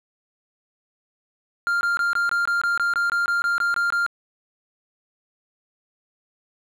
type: tone bursts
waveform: triangle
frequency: 1396.9 Hz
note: F6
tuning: in tune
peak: -17 dBFS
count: 15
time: 1.67-4.064 s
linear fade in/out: 0 ms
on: 140 ms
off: 21 ms
effects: none